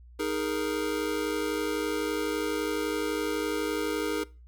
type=chord; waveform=square; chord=D# suspended fourth; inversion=none; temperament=just; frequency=311.1 / 414.8 / 466.7 Hz; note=D#4 / G#4 / A#4; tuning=0 / -2 / +2 cents; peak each=-33 dBFS; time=0.19-4.24 s; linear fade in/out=10 ms; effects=noise-tail reverb RT60 0.3 s tail -21 dB re dry + added 60 Hz sine -48 dBFS peak until 4.47 s